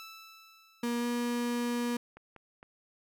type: tone with exponential decay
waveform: 15% pulse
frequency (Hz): 1318.5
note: E6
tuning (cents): 0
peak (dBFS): -38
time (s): 0-1.8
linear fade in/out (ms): 0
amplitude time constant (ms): 390
type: tone with pitch glide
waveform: 35% pulse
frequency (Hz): 237.9 to 240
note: A#3 to B3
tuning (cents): +35 to -49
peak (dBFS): -28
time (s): 0.83-1.97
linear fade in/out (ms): 5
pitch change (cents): +16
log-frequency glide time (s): 0.99-1.05
type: clicks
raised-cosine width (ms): 0.5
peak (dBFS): -35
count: 3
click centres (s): 2.17 / 2.363 / 2.629
effects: none